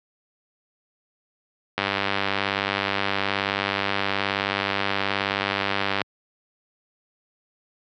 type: click train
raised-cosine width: 0.3 ms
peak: -6 dBFS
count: 420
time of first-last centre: 1.78-6.017 s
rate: 98.9 Hz
effects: high-pass 100 Hz 12 dB/octave + low-pass 5000 Hz 12 dB/octave